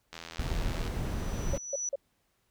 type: click train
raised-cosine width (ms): 0.2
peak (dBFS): -24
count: 63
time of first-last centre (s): 0.13-0.877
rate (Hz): 83
type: noise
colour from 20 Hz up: brown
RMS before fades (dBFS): -32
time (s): 0.39-1.58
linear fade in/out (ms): 5
type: tone with exponential growth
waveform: sine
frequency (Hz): 5920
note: F#8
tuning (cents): 0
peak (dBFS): -29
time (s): 0.87-1.89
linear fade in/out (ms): 2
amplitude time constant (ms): 220
type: tone bursts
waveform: sine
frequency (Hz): 554.4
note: C#5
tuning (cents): 0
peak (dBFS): -28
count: 3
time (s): 1.53-1.957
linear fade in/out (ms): 5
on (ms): 29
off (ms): 170
effects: pink hiss -74 dBFS RMS until 2.5 s